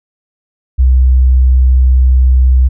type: tone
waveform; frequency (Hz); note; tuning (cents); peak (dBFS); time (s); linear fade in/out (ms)
sine; 63.9; C2; -40; -4; 0.78-2.69; 20
effects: none